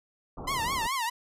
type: low-pass noise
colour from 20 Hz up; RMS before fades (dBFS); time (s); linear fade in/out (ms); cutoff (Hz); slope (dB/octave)
pink; -39; 0.37-0.87; 5; 1300; 96
type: tone with vibrato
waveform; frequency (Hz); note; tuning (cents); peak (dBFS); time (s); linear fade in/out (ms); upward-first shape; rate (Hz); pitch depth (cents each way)
sawtooth; 996; B5; +14; -24; 0.47-1.1; 10; triangle; 4.8; 220
effects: resampled to 32000 Hz